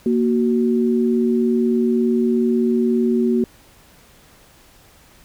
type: tone pair together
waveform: sine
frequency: 234.8 / 372.7 Hz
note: A#3 / F#4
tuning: +13 / +13 cents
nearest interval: minor sixth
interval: 800 cents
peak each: -16 / -19 dBFS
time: 0.06-3.44 s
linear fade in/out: 2 ms
effects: pink hiss -50 dBFS RMS until 5.24 s